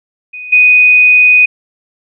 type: tone with level steps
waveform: sine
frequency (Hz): 2489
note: D#7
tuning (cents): 0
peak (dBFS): -23 / -3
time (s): 0.33-1.46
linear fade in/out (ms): 10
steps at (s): 0.52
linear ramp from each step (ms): 10
effects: none